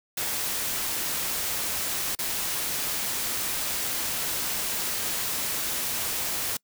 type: noise with dropouts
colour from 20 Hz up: white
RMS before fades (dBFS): -29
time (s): 0.17-6.57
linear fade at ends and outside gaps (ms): 5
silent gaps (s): 2.152-2.188
effects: noise-tail reverb RT60 0.1 s tail -26 dB re dry